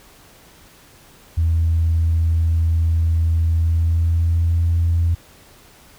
sine tone with pitch glide, 82.2 to 84.32 Hz, E2 to E2, -4 to +40 cents, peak -13 dBFS, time 1.37-5.15 s, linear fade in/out 10 ms, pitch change +44 cents, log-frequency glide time 3.51-4.64 s, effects tanh soft clip ceiling -10 dBFS + pink hiss -48 dBFS RMS until 5.98 s

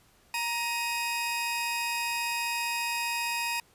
sawtooth tone pair together, 938 / 2513 Hz, A#5 / D#7, +11 / +17 cents, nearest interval octave + perfect fourth, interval 1706 cents, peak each -28 dBFS, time 0.34-3.6 s, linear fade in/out 2 ms, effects pink hiss -62 dBFS RMS until 3.74 s + resampled to 32000 Hz

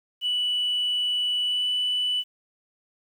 sine tone with pitch glide, 2960 to 2979 Hz, F#7 to F#7, 0 to +11 cents, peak -21 dBFS, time 0.21-2.24 s, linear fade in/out 50 ms, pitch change +11 cents, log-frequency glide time 1.45-1.68 s, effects tanh soft clip ceiling -19 dBFS + 9-bit

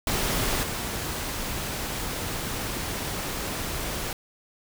pink noise with level steps, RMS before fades -26 / -31 dBFS, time 0.07-4.13 s, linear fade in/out 2 ms, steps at 0.63 s, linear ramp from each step 2 ms, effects none

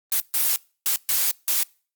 blue noise bursts at uneven times, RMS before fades -21 dBFS, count 5, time 0.12-0.2 / 0.34-0.56 / 0.86-0.96 / 1.09-1.31 / 1.48-1.63 s, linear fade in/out 0 ms, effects noise-tail reverb RT60 0.4 s tail -26 dB re dry + Opus 32 kbps

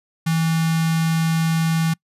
square tone with notch filter, 162.8 Hz, E3, 21 cents flat, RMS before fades -19 dBFS, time 0.26-1.94 s, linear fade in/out 10 ms, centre 500 Hz, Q 0.82, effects noise-tail reverb RT60 0.1 s tail -26 dB re dry + resampled to 32000 Hz

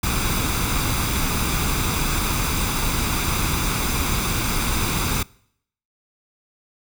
pink noise with comb filter, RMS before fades -22 dBFS, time 0.03-5.23 s, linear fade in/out 5 ms, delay 0.82 ms, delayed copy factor +0.55, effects noise-tail reverb RT60 0.7 s tail -24 dB re dry

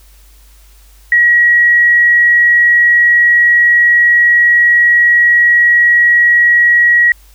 sine tone, 1910 Hz, A#6, 42 cents sharp, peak -5 dBFS, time 1.12-7.12 s, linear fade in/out 2 ms, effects added 50 Hz sine -40 dBFS peak until 7.34 s + white hiss -48 dBFS RMS until 7.34 s

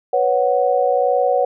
sine chord, B suspended second, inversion none, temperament just, 493.9 / 555.6 / 740.8 Hz, B4 / C#5 / F#5, 0 / +4 / +2 cents, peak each -18 / -18 / -18 dBFS, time 0.13-1.45 s, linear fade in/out 5 ms, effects none

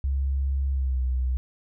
sine tone with pitch glide, 68 to 63.45 Hz, C#2 to B1, -33 to +47 cents, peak -22 dBFS, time 0.04-1.37 s, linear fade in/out 0 ms, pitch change -120 cents, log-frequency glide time 0.7-1.01 s, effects none

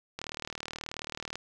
click train, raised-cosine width 0.2 ms, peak -19 dBFS, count 46, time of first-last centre 0.19-1.356 s, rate 38.6 Hz, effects none

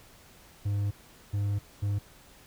triangle tone bursts at uneven times, 101.5 Hz, G#2, 39 cents flat, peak -24 dBFS, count 3, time 0.65-0.91 / 1.33-1.59 / 1.82-1.99 s, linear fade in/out 10 ms, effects pink hiss -55 dBFS RMS until 2.46 s

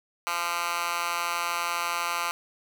10% pulse tone with high-pass filter, 172.2 Hz, F3, 24 cents flat, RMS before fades -29 dBFS, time 0.27-2.31 s, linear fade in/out 0 ms, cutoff 1300 Hz, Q 2, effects none

